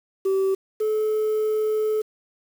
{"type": "tone pair in turn", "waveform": "sine", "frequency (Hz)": [385.3, 431.1], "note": ["G4", "A4"], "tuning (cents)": [-30, -35], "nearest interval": "major second", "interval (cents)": 195, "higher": "second", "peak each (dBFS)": [-16, -18], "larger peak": "first", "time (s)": [[0.25, 0.55], [0.8, 2.02]], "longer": "second", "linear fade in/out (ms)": 10, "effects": ["tanh soft clip ceiling -17 dBFS", "7-bit"]}